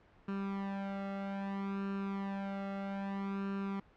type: tone with flanger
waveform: sawtooth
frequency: 196.8 Hz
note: G3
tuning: 7 cents sharp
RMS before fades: -38 dBFS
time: 0.28-3.8 s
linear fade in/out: 5 ms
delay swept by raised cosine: 0.73 to 1.48 ms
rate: 0.62 Hz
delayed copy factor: +0.8
effects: pink hiss -63 dBFS RMS until 3.96 s + low-pass 2000 Hz 12 dB/octave